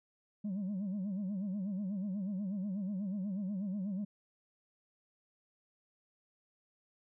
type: tone with vibrato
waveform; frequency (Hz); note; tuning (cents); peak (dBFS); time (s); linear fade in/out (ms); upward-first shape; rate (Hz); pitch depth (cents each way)
sine; 196; G3; 0; -32; 0.44-4.05; 10; sine; 8.2; 130
effects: tanh soft clip ceiling -33 dBFS